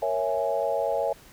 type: chord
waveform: sine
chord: A# half-diminished seventh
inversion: none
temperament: equal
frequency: 466.2 / 554.4 / 659.3 / 830.6 Hz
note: A#4 / C#5 / E5 / G#5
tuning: 0 / 0 / 0 / 0 cents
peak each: -31 / -27 / -28 / -31 dBFS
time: 0.02-1.13 s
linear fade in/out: 5 ms
effects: pink hiss -52 dBFS RMS until 1.32 s